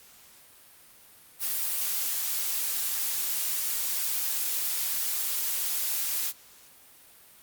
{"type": "noise", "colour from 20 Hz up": "blue", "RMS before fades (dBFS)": -29, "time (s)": [1.39, 6.33], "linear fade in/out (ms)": 50, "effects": ["white hiss -54 dBFS RMS until 7.42 s", "Opus 48 kbps"]}